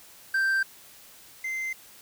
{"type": "tone pair in turn", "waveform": "triangle", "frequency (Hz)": [1568, 2077], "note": ["G6", "C7"], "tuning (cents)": [0, -13], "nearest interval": "perfect fourth", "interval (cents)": 487, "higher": "second", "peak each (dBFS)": [-20, -27], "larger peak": "first", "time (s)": [[0.34, 0.63], [1.44, 1.73]], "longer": "neither", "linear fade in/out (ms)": 5, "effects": ["white hiss -51 dBFS RMS until 2.01 s"]}